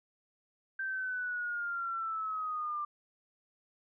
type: linear sweep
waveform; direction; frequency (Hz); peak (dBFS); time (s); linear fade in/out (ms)
sine; down; 1568 to 1184; -33; 0.79-2.85; 5
effects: none